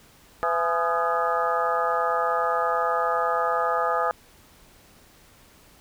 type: harmonic tone with a mistuned harmonic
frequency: 168 Hz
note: E3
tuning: 33 cents sharp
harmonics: 3 / 4 / 5 / 6 / 7 / 8 / 9 / 10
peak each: -28 / -28 / -28 / -37 / -25 / -35 / -39 / -35 dBFS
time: 0.43-4.11 s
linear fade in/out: 0 ms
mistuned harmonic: 7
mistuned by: +84 cents
effects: pink hiss -54 dBFS RMS until 5.8 s